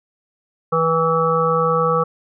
harmonic tone, 163.2 Hz, E3, 17 cents flat, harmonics 1 / 3 / 5 / 7 / 8, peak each -23 / -18 / -28 / -20 / -21 dBFS, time 0.72-2.04 s, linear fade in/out 10 ms, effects none

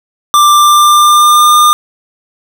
square tone with pitch glide, 1182 to 1208.2 Hz, D6 to D6, +11 to +49 cents, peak -4 dBFS, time 0.34-1.73 s, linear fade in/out 0 ms, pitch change +38 cents, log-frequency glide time 0.52-1.58 s, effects none

